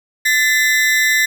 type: ring-modulated tone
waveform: 40% pulse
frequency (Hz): 1897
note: A#6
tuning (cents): +30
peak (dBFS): -8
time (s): 0.25-1.26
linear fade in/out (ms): 10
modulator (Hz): 139
effects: 7-bit